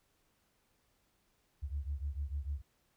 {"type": "beating tone pair", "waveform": "sine", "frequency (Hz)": [68.9, 75.6], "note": ["C#2", "D#2"], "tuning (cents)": [-10, -49], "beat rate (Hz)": 6.7, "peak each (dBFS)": [-37, -39], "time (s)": [1.62, 2.62], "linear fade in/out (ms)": 20, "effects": ["tanh soft clip ceiling -28 dBFS", "pink hiss -75 dBFS RMS until 2.96 s"]}